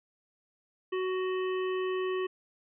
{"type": "harmonic tone with a mistuned harmonic", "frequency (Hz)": 372.1, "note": "F#4", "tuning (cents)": 10, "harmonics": [1, 3, 5, 7, 8], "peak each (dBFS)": [-29, -39, -43, -46, -47], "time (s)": [0.92, 2.27], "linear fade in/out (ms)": 10, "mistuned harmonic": 8, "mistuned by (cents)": 23, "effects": []}